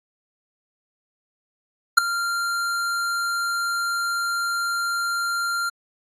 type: tone with ADSR envelope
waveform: square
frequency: 1388 Hz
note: F6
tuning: 11 cents flat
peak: -6 dBFS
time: 1.97-5.7 s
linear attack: 12 ms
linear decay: 5 ms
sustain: -17 dB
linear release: 15 ms
effects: low-pass 12000 Hz 12 dB/octave + AAC 64 kbps